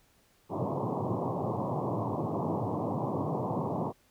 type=band-pass noise; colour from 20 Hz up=pink; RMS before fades=-32 dBFS; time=0.49-3.93 s; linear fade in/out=50 ms; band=100 to 1100 Hz; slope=96 dB/octave; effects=pink hiss -66 dBFS RMS until 4.1 s

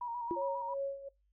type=tone with vibrato; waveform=sine; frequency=951 Hz; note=A#5; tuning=34 cents sharp; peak=-36 dBFS; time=0.01-0.74 s; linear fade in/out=5 ms; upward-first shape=square; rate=7.4 Hz; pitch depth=35 cents each way
type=tone with exponential decay; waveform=sine; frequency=346 Hz; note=F4; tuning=16 cents flat; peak=-29 dBFS; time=0.31-0.47 s; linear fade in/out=0 ms; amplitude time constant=33 ms
type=tone with tremolo; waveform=sine; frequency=552 Hz; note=C#5; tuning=7 cents flat; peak=-32 dBFS; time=0.36-1.09 s; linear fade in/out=10 ms; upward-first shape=sine; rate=2.7 Hz; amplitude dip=80%
effects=noise-tail reverb RT60 0.2 s tail -22 dB re dry + added 50 Hz sine -70 dBFS peak until 1.32 s

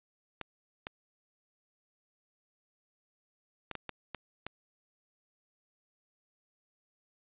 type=clicks; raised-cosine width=0.3 ms; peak=-21 dBFS; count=7; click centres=0.413 / 0.869 / 3.713 / 3.753 / 3.893 / 4.147 / 4.466 s; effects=resampled to 8000 Hz + 10-bit

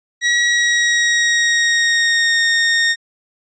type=tone with pitch glide; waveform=sawtooth; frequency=1915 to 1845.5 Hz; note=A#6 to A#6; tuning=+46 to -18 cents; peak=-9 dBFS; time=0.21-2.96 s; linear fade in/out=50 ms; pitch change=-64 cents; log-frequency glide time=0.46-2.42 s; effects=resampled to 16000 Hz

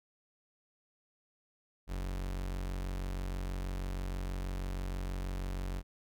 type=tone; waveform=40% pulse; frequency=46.25 Hz; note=F#1; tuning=in tune; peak=-34 dBFS; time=1.87-5.83 s; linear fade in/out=50 ms; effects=none

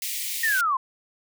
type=high-pass noise; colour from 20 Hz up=white; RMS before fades=-30 dBFS; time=0.02-0.61 s; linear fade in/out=2 ms; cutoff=1900 Hz; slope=96 dB/octave
type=linear sweep; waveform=sine; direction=down; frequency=1880 to 1011 Hz; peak=-20 dBFS; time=0.43-0.77 s; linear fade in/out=5 ms
effects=none

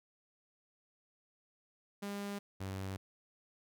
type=tone pair in turn; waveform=sawtooth; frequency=201.7 / 95.99 Hz; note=G3 / G2; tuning=+50 / -36 cents; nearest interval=octave + minor second; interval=1286 cents; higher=first; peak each=-35 / -35 dBFS; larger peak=neither; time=2.02-2.39 / 2.6-2.97 s; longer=neither; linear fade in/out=10 ms; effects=none

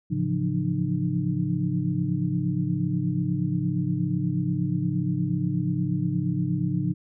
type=tone cluster; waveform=sine; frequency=108.6 / 139.3 / 168.5 / 176.9 / 303.7 Hz; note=A2 / C#3 / E3 / F3 / D#4; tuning=-22 / +9 / +38 / +23 / -42 cents; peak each=-32 / -27 / -32 / -27 / -31 dBFS; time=0.1-6.94 s; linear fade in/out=20 ms; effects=none

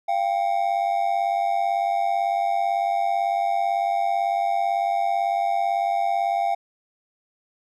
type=ring-modulated tone; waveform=triangle; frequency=740 Hz; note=F#5; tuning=in tune; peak=-15 dBFS; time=0.08-6.55 s; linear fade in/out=10 ms; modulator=49 Hz; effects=none

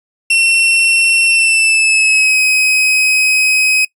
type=tone with pitch glide; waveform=40% pulse; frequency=2712 to 2530 Hz; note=E7 to D#7; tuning=+49 to +28 cents; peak=-8 dBFS; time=0.3-3.85 s; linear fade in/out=5 ms; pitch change=-121 cents; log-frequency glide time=1.26-2.4 s; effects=noise-tail reverb RT60 0.1 s tail -22 dB re dry + resampled to 32000 Hz

